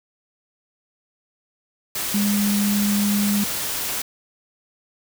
sine tone in noise, 204.3 Hz, G#3, 28 cents flat, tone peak -18 dBFS, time 2.14-3.44 s, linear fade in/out 5 ms, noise white, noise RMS -26 dBFS, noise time 1.95-4.02 s, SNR +5 dB, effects none

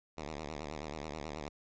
5% pulse tone with vibrato, 75.5 Hz, D2, 48 cents sharp, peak -29 dBFS, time 0.17-1.49 s, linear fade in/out 10 ms, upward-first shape sine, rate 9.3 Hz, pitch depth 130 cents each way, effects resampled to 16000 Hz

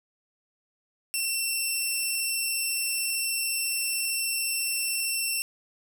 10% pulse tone with vibrato, 2701 Hz, E7, 42 cents sharp, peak -18 dBFS, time 1.14-5.42 s, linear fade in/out 0 ms, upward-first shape sine, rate 20 Hz, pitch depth 16 cents each way, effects none

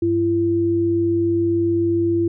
sine tone pair together, 100 / 338.4 Hz, G2 / E4, +35 / +45 cents, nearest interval octave + major sixth, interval 2110 cents, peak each -25 / -16 dBFS, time 0.02-2.28 s, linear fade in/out 5 ms, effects none

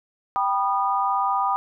sine chord, G augmented, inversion none, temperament just, 784 / 980 / 1225 Hz, G5 / B5 / D#6, 0 / -14 / -27 cents, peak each -24 dBFS, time 0.36-1.56 s, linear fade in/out 0 ms, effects none

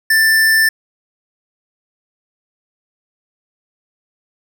square tone, 1773 Hz, A6, 13 cents sharp, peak -10 dBFS, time 0.1-0.69 s, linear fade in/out 5 ms, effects none

